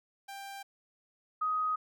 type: tone pair in turn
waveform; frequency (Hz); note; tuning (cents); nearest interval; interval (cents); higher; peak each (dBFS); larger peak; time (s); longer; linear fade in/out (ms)
sawtooth / sine; 790 / 1254; G5 / D#6; +13 / +13; minor sixth; 800; second; -38 / -28; second; 0.28-0.63 / 1.41-1.76; neither; 10
effects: none